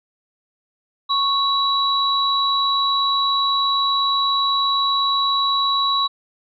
sine tone pair together, 1103 / 3910 Hz, C#6 / B7, -9 / -18 cents, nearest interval octave + minor seventh, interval 2191 cents, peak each -19 dBFS, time 1.09-6.08 s, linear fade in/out 20 ms, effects none

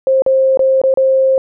sine tone with dropouts, 530 Hz, C5, 22 cents sharp, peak -8 dBFS, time 0.07-1.38 s, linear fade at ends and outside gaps 1 ms, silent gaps 0.221-0.263 / 0.573-0.593 / 0.816-0.837 / 0.94-0.973 s, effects none

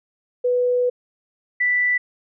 sine tone pair in turn, 493.9 / 1975.6 Hz, B4 / B6, 0 / 0 cents, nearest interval 2 octaves, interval 2400 cents, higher second, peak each -16 dBFS, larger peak neither, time 0.44-0.9 / 1.6-1.98 s, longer first, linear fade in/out 10 ms, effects none

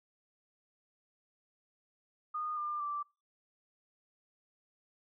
sine tone with pitch steps, 1227 / 1198.3 / 1170.2 Hz, D#6 / D6 / D6, -25 / +34 / -7 cents, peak -34 dBFS, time 2.34-3.03 s, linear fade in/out 10 ms, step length 230 ms, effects noise-tail reverb RT60 0.3 s tail -25 dB re dry

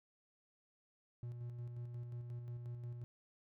triangle tone with tremolo, 120.2 Hz, B2, 46 cents flat, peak -40 dBFS, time 1.23-3.04 s, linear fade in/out 0 ms, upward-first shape square, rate 5.6 Hz, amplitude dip 35%, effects none

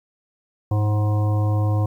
harmonic tone with a mistuned harmonic, 105.6 Hz, G#2, 29 cents sharp, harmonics 1 / 3 / 5 / 7 / 9 / 10, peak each -17 / -30 / -32 / -34 / -38 / -37 dBFS, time 0.71-1.86 s, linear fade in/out 5 ms, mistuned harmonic 1, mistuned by -28 cents, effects 9-bit

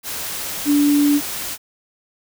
sine tone in noise, 290 Hz, D4, 22 cents flat, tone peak -12 dBFS, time 0.65-1.21 s, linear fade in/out 50 ms, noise white, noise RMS -27 dBFS, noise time 0.03-1.58 s, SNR +12 dB, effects none

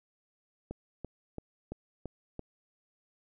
click train, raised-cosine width 2 ms, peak -25 dBFS, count 6, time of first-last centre 0.71-2.394 s, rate 2.97 Hz, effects none

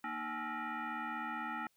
sine tone with frequency modulation, 233.1 Hz, A#3, in tune, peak -37 dBFS, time 0.04-1.67 s, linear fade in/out 2 ms, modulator 542 Hz, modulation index 3.2, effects white hiss -75 dBFS RMS until 1.76 s

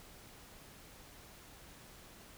silence, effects pink hiss -56 dBFS RMS until 2.37 s

